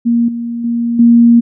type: tone with level steps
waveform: sine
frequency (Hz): 235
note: A#3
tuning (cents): +14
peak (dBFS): -8 / -17 / -12 / -3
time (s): 0.05-1.41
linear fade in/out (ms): 20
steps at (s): 0.28 / 0.64 / 0.99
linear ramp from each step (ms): 5
effects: none